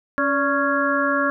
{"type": "harmonic tone with a mistuned harmonic", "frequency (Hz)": 277.4, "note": "C#4", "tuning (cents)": 1, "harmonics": [1, 2, 4, 5, 6], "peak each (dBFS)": [-24, -24, -24, -24, -24], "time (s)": [0.18, 1.3], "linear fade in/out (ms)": 0, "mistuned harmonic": 2, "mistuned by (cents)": 66, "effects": []}